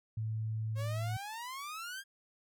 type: tone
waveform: sine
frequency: 110 Hz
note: A2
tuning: in tune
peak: -33 dBFS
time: 0.17-1.17 s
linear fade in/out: 5 ms
type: exponential sweep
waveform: sawtooth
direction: up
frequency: 532 to 1639 Hz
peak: -37 dBFS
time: 0.75-2.04 s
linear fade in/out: 50 ms
effects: none